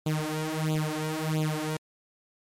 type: tone with flanger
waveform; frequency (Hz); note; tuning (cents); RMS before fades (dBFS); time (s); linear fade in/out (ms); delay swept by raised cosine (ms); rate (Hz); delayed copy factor
sawtooth; 155.56; D#3; 0; -29; 0.06-1.77; 5; 0.27 to 4.37; 1.5; +1
effects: MP3 64 kbps